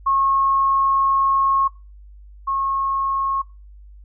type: tone pair in turn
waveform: sine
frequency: 1088 / 1088 Hz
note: C#6 / C#6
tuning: -33 / -33 cents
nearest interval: unison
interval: 0 cents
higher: neither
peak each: -15 / -19 dBFS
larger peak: first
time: 0.06-1.68 / 2.47-3.42 s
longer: first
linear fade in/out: 10 ms
effects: noise-tail reverb RT60 0.3 s tail -21 dB re dry + added 50 Hz sine -40 dBFS peak until 4.04 s